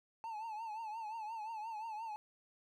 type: tone with vibrato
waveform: triangle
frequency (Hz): 880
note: A5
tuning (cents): 0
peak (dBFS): -39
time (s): 0.24-2.16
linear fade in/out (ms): 0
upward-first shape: triangle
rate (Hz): 5.7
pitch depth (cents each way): 100
effects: none